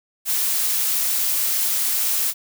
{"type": "noise", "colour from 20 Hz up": "blue", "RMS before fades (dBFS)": -21, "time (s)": [0.25, 2.34], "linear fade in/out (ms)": 50, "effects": []}